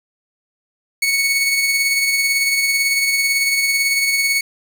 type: tone with tremolo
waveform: sawtooth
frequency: 2217 Hz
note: C#7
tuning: in tune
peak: -10 dBFS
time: 1.02-4.41 s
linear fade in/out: 5 ms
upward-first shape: sine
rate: 18 Hz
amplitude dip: 35%
effects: 7-bit